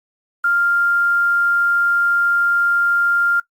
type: tone with quantisation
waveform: sine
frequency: 1396.9 Hz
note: F6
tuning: in tune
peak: -13 dBFS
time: 0.44-3.4 s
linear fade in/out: 5 ms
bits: 7
effects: noise-tail reverb RT60 0.1 s tail -20 dB re dry + Opus 48 kbps